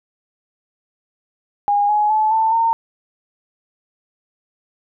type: tone with pitch steps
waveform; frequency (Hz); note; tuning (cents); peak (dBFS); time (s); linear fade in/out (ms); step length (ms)
sine; 817 / 840 / 863.6 / 887.9 / 912.8; G#5 / G#5 / A5 / A5 / A#5; -29 / +19 / -33 / +15 / -37; -13; 1.68-2.73; 0; 210
effects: none